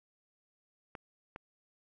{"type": "clicks", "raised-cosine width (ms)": 0.5, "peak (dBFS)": -28, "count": 2, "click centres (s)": [0.952, 1.361], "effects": []}